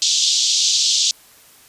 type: band-pass noise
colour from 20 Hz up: pink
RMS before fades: -17 dBFS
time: 0.02-1.11 s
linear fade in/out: 0 ms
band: 3300 to 7100 Hz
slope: 48 dB/octave
effects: white hiss -48 dBFS RMS until 1.68 s + resampled to 32000 Hz